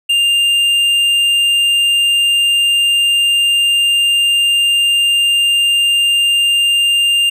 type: tone with tanh clipping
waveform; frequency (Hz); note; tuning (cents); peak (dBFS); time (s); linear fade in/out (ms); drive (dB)
sine; 2800; F7; +4; -11; 0.09-7.3; 10; 8
effects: none